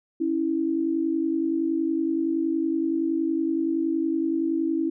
sine tone pair together, 277.2 / 327.9 Hz, C#4 / E4, 0 / -9 cents, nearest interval minor third, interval 291 cents, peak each -27 / -23 dBFS, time 0.2-4.9 s, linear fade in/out 10 ms, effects none

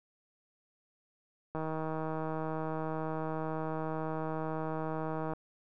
click train, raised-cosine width 1 ms, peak -23 dBFS, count 599, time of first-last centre 1.55-5.335 s, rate 158 Hz, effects none

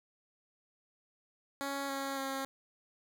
10% pulse tone with pitch steps, 277.7 / 273.7 / 269.8 Hz, C#4 / C#4 / C#4, +3 / -22 / -47 cents, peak -27 dBFS, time 1.61-2.45 s, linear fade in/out 0 ms, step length 280 ms, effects none

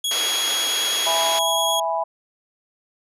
sawtooth tone with vibrato, 3322 Hz, G#7, in tune, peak -18 dBFS, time 0.04-1.8 s, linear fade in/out 5 ms, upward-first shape sine, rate 9.1 Hz, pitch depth 8 cents each way
white band-pass noise, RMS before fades -28 dBFS, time 0.11-1.39 s, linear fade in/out 2 ms, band 330 to 5300 Hz, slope 24 dB/octave
sine chord, E major, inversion none, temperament equal, 659.3 / 830.6 / 987.8 Hz, E5 / G#5 / B5, 0 / 0 / 0 cents, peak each -24 / -25 / -25 dBFS, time 1.06-2.04 s, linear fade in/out 10 ms
effects resampled to 32000 Hz

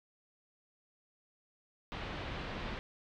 pink low-pass noise, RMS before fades -41 dBFS, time 1.92-2.79 s, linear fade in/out 0 ms, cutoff 3700 Hz, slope 24 dB/octave, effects none

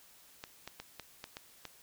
clicks, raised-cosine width 0.2 ms, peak -25 dBFS, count 7, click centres 0.439 / 0.676 / 0.8 / 0.997 / 1.241 / 1.369 / 1.653 s, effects white hiss -60 dBFS RMS until 1.82 s

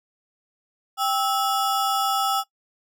square ring-modulated tone, 1046.5 Hz, C6, in tune, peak -18 dBFS, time 0.97-2.44 s, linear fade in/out 50 ms, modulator 260 Hz, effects noise-tail reverb RT60 0.1 s tail -19 dB re dry

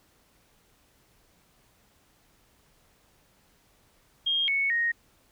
sine tone with pitch steps, 3232 / 2212 / 1867 Hz, G#7 / C#7 / A#6, -48 / -4 / +2 cents, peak -23 dBFS, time 4.26-4.92 s, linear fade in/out 10 ms, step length 220 ms, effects pink hiss -64 dBFS RMS until 5.31 s

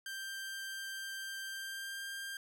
sawtooth tone with pitch glide, 1576 to 1592.5 Hz, G6 to G6, +9 to +27 cents, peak -37 dBFS, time 0.06-2.37 s, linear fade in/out 2 ms, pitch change +18 cents, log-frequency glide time 1.51-2.05 s, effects none

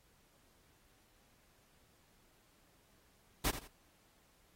pink noise with echo, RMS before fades -33 dBFS, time 3.44-3.51 s, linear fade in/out 10 ms, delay 84 ms, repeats 2, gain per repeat -11 dB, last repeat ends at 3.678 s, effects pink hiss -70 dBFS RMS until 4.55 s + AAC 48 kbps

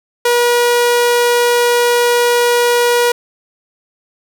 sawtooth tone, 481.2 Hz, B4, 45 cents flat, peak -6 dBFS, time 0.25-3.12 s, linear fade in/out 5 ms, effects none

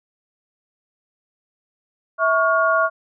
sine tone cluster, 651 / 1116 / 1418 Hz, E5 / C#6 / F6, -22 / +11 / +26 cents, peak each -19 dBFS, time 2.18-2.9 s, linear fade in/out 50 ms, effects none

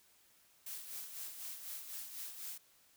blue noise with tremolo, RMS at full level -44 dBFS, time 0.66-2.58 s, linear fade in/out 5 ms, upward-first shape sine, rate 4 Hz, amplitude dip 55%, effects white hiss -68 dBFS RMS until 2.96 s

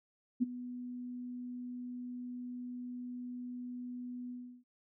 sine tone with ADSR envelope, 246.9 Hz, B3, in tune, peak -24 dBFS, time 0.4-4.64 s, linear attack 26 ms, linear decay 19 ms, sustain -16 dB, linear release 340 ms, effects none

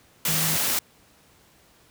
sine tone in noise, 159.5 Hz, D#3, 43 cents sharp, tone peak -29 dBFS, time 0.28-0.56 s, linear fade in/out 2 ms, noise white, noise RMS -24 dBFS, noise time 0.25-0.79 s, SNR -8 dB, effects pink hiss -57 dBFS RMS until 1.9 s + high-pass 60 Hz 12 dB/octave

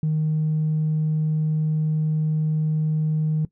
triangle tone with tanh clipping, 155.2 Hz, D#3, 4 cents flat, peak -19 dBFS, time 0.03-3.45 s, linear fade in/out 2 ms, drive 5 dB, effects noise-tail reverb RT60 0.1 s tail -18 dB re dry

